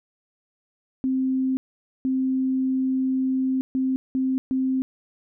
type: tone bursts at uneven times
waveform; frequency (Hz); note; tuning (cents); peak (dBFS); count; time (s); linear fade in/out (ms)
sine; 261.7; C4; 0; -20; 5; 1.04-1.57 / 2.05-3.61 / 3.75-3.96 / 4.15-4.38 / 4.51-4.82; 0
effects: none